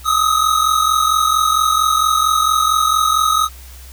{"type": "tone pair together", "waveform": "square", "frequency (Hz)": [1240.6, 1285], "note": ["D#6", "E6"], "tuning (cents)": [-5, -45], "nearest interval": "minor second", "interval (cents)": 60, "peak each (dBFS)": -16, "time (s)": [0.04, 3.49], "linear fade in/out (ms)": 50, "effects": ["added 64 Hz sine -35 dBFS peak until 3.92 s", "white hiss -42 dBFS RMS until 3.92 s"]}